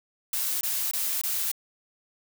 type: noise bursts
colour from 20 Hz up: blue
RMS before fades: -28 dBFS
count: 4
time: 0.33-1.516 s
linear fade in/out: 2 ms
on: 280 ms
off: 22 ms
effects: none